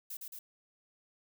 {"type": "noise with echo", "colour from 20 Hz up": "violet", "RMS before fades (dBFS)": -42, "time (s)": [0.1, 0.17], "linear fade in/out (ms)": 5, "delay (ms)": 110, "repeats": 2, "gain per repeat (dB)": -2, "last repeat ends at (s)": 0.39, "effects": []}